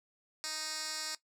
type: tone with band-pass filter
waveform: 10% pulse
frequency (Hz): 311.1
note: D#4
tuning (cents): 0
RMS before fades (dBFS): -39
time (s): 0.44-1.15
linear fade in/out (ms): 0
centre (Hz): 6000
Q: 2
effects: noise-tail reverb RT60 0.1 s tail -17 dB re dry